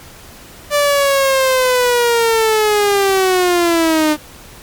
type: linear sweep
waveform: sawtooth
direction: down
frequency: 588 to 299.8 Hz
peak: -7 dBFS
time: 0.7-4.17 s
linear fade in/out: 50 ms
effects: pink hiss -38 dBFS RMS until 4.62 s + MP3 96 kbps